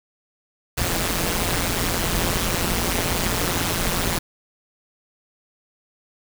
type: noise with amplitude modulation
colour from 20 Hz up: pink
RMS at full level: -19 dBFS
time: 0.77-4.19 s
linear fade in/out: 10 ms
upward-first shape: sine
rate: 174 Hz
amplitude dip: 85%
effects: none